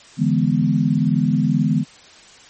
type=chord; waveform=sine; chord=E dominant seventh; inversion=third; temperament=equal with one note detuned; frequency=146.83 / 165.58 / 207.7 / 246.9 Hz; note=D3 / E3 / G#3 / B3; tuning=0 / +8 / 0 / 0 cents; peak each=-20 dBFS; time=0.17-1.85 s; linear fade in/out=50 ms; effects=white hiss -45 dBFS RMS until 2.49 s + MP3 32 kbps